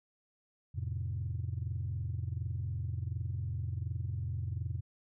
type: chord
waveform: sine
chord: F major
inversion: none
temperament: equal with one note detuned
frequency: 87.31 / 110 / 131.42 Hz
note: F2 / A2 / C3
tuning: 0 / 0 / +8 cents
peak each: -36 / -37 / -39 dBFS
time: 0.74-4.81 s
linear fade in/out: 20 ms
effects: tanh soft clip ceiling -27 dBFS